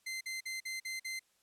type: tone bursts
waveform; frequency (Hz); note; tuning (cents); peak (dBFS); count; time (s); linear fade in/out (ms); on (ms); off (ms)
sawtooth; 2074; C7; -16; -34; 6; 0.06-1.195; 10; 150; 47
effects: white hiss -73 dBFS RMS until 1.42 s + low-pass 11000 Hz 12 dB/octave